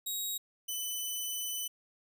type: tone pair in turn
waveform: 10% pulse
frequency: 3800 / 3004 Hz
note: A#7 / F#7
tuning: +33 / +26 cents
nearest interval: major third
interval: 407 cents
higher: first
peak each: -26 dBFS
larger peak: neither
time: 0.06-0.38 / 0.68-1.68 s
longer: second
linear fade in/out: 10 ms
effects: none